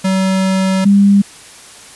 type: tone pair in turn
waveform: square / sine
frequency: 190 / 200.1 Hz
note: F#3 / G3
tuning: +46 / +36 cents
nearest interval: minor second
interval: 90 cents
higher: second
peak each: -12 / -5 dBFS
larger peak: second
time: 0.04-0.85 / 0.85-1.22 s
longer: first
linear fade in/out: 10 ms
effects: white hiss -37 dBFS RMS until 1.95 s + resampled to 24000 Hz